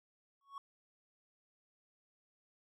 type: tone with exponential growth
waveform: triangle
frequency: 1108.7 Hz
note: C#6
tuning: in tune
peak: -38 dBFS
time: 0.41-0.58 s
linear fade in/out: 2 ms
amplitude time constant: 35 ms
effects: none